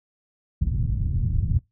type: low-pass noise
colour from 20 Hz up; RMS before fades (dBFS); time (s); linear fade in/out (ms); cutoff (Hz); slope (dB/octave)
white; -23; 0.61-1.59; 5; 130; 24
effects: noise-tail reverb RT60 0.2 s tail -23 dB re dry